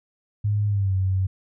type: tone with pitch glide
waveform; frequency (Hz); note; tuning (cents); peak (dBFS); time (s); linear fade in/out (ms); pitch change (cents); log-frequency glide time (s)
sine; 103.83 to 94.66; G#2 to F#2; 0 to +40; -19; 0.44-1.27; 10; -160; 0.67-0.94
effects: none